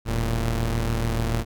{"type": "tone pair together", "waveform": "sawtooth", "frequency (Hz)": [40.48, 114.5], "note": ["E1", "A#2"], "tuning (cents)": [-31, -31], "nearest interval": "octave + tritone", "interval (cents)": 1800, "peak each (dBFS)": -21, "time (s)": [0.05, 1.45], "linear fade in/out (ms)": 50, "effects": []}